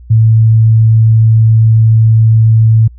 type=tone; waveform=sine; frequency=111.6 Hz; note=A2; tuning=25 cents sharp; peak=-3 dBFS; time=0.1-2.88 s; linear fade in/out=10 ms; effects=added 60 Hz sine -31 dBFS peak until 2.98 s